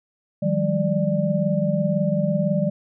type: tone cluster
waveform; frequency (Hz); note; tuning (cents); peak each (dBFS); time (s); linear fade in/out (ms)
sine; 156.3 / 182.1 / 200.2 / 591; D#3 / F#3 / G3 / D5; +8 / -27 / +37 / +11; -24; 0.42-2.7; 10
effects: none